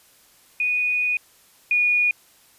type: tone pair in turn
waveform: sine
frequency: 2473 / 2450 Hz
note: D#7 / D#7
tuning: -11 / -27 cents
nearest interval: unison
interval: 16 cents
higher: first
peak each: -19 / -16 dBFS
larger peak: second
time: 0.6-1.17 / 1.71-2.11 s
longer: first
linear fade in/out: 2 ms
effects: white hiss -55 dBFS RMS until 2.58 s + resampled to 32000 Hz